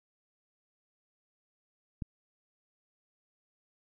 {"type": "click", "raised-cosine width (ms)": 5, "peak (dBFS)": -23, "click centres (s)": 2.022, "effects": []}